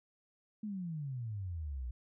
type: exponential sweep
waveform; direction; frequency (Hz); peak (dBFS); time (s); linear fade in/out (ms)
sine; down; 219.2 to 58.27; -37; 0.63-1.91; 5
effects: none